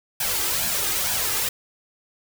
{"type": "noise with flanger", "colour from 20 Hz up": "white", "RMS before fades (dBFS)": -24, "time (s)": [0.2, 1.49], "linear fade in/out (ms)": 5, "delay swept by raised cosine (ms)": [1.2, 2.5], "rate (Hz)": 2.2, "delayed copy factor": 0.6, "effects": []}